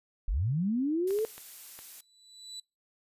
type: linear sweep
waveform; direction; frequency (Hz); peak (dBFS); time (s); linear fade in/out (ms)
sine; up; 33.06 to 450; -26; 0.28-1.25; 0
type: noise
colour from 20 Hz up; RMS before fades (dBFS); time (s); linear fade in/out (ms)
blue; -46; 1.07-2.01; 5
type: clicks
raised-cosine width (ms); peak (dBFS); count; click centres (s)
0.3; -30; 4; 1.107 / 1.188 / 1.38 / 1.79
type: tone with exponential growth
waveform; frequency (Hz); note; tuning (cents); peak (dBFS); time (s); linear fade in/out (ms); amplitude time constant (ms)
35% pulse; 3965; B7; +6; -36; 1.81-2.6; 5; 170
effects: noise-tail reverb RT60 0.3 s tail -26 dB re dry + resampled to 32000 Hz